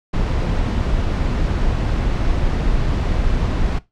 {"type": "noise", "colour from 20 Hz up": "brown", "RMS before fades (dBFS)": -18, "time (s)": [0.13, 3.79], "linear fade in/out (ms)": 10, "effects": ["noise-tail reverb RT60 0.2 s tail -18 dB re dry", "low-pass 5000 Hz 12 dB/octave"]}